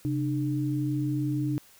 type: tone pair together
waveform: sine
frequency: 133.8 / 300.6 Hz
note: C3 / D4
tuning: +39 / +40 cents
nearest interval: octave + major second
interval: 1401 cents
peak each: -28 dBFS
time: 0.05-1.58 s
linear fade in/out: 0 ms
effects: white hiss -56 dBFS RMS until 1.79 s